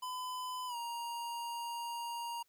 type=tone with pitch glide; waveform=square; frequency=1008 to 940.5 Hz; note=B5 to A#5; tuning=+35 to +15 cents; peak=-39 dBFS; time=0.02-2.43 s; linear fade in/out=10 ms; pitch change=-120 cents; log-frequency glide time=0.67-0.76 s; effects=white hiss -75 dBFS RMS until 2.48 s